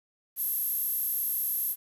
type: tone with high-pass filter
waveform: sawtooth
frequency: 554.4 Hz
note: C#5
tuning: in tune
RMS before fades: -30 dBFS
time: 0.36-1.76 s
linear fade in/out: 50 ms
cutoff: 12000 Hz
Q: 8.5
effects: 9-bit